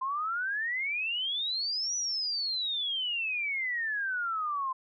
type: exponential two-way sweep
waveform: sine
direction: up then down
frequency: 1030 to 5950 to 1030 Hz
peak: -29 dBFS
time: 0.01-4.73 s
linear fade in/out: 10 ms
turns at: 1.96 s
effects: none